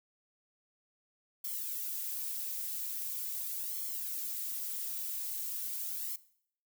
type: noise with flanger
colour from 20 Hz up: violet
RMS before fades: -38 dBFS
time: 1.44-6.16 s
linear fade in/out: 5 ms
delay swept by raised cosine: 0.91 to 4.41 ms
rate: 0.42 Hz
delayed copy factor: +0.9
effects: noise-tail reverb RT60 0.6 s tail -18 dB re dry